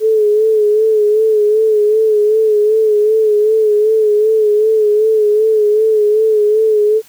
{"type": "tone with vibrato", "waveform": "sine", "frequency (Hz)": 429, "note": "A4", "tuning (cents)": -44, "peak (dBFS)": -8, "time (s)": [0, 7.02], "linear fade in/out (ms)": 50, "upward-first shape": "sine", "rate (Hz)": 2.6, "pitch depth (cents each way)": 50, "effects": ["white hiss -45 dBFS RMS until 7.08 s"]}